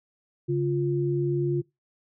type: tone pair together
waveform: sine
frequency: 140.51 / 350 Hz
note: C#3 / F4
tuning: +24 / +4 cents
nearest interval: octave + major third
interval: 1580 cents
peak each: -25 dBFS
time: 0.48-1.62 s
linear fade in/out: 20 ms
effects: noise-tail reverb RT60 0.2 s tail -22 dB re dry